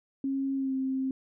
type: tone with pitch glide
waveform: sine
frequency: 271.2 to 264.4 Hz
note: C#4 to C4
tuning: -38 to +18 cents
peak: -27 dBFS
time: 0.24-1.11 s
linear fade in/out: 2 ms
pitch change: -44 cents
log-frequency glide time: 0.56-0.74 s
effects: none